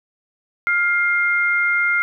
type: tone pair together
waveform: sine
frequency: 1405 / 2114 Hz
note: F6 / C7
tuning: +10 / +17 cents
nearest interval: perfect fifth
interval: 707 cents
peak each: -18 dBFS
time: 0.67-2.02 s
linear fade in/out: 0 ms
effects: none